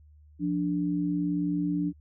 sine tone pair together, 174.61 / 292.9 Hz, F3 / D4, 0 / -5 cents, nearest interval major sixth, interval 895 cents, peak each -29 / -27 dBFS, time 0.39-1.93 s, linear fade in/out 50 ms, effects added 75 Hz sine -52 dBFS peak until 2 s

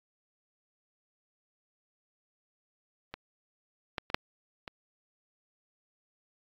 clicks, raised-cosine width 0.3 ms, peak -22 / -16 / -25 / -7 / -24 dBFS, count 5, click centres 3.14 / 3.982 / 4.101 / 4.145 / 4.678 s, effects AAC 64 kbps

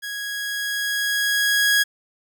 sawtooth tone with level ramp, 1656 Hz, G#6, 5 cents flat, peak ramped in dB -25 to -11 dBFS, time 0.02-1.84 s, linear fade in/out 20 ms, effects none

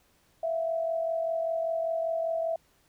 sine tone pair together, 656.9 / 702 Hz, E5 / F5, -6 / +9 cents, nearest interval minor second, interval 115 cents, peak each -27 / -36 dBFS, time 0.43-2.56 s, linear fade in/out 5 ms, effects pink hiss -66 dBFS RMS until 2.88 s

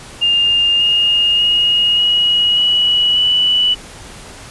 sine tone with pitch steps, 2812 / 2841 / 2871 / 2901 / 2931 / 2962 Hz, F7 / F7 / F7 / F#7 / F#7 / F#7, +11 / +29 / +47 / -35 / -17 / +1 cents, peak -10 dBFS, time 0.21-3.75 s, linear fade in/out 20 ms, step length 590 ms, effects pink hiss -35 dBFS RMS until 4.5 s + resampled to 24000 Hz

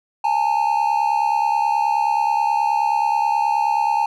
triangle tone pair together, 830.6 / 900 Hz, G#5 / A5, 0 / +39 cents, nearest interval minor second, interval 139 cents, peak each -17 dBFS, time 0.24-4.06 s, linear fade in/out 5 ms, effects none

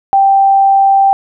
sine tone, 784 Hz, G5, in tune, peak -5 dBFS, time 0.13-1.13 s, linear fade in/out 0 ms, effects none

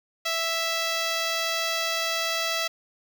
5% pulse tone with notch filter, 659.3 Hz, E5, in tune, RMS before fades -27 dBFS, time 0.25-2.68 s, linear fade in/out 10 ms, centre 8400 Hz, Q 0.98, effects none

